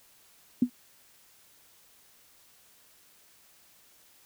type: tone with exponential decay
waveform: sine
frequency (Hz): 246.3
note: B3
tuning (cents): -5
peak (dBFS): -15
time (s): 0.62-0.7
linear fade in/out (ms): 5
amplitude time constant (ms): 17
effects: white hiss -60 dBFS RMS until 4.25 s